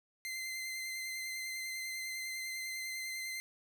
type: tone with vibrato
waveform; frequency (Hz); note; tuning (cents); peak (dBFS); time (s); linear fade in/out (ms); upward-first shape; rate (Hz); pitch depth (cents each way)
sawtooth; 2073; C7; -17; -35; 0.25-3.4; 0; sine; 10; 16
effects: none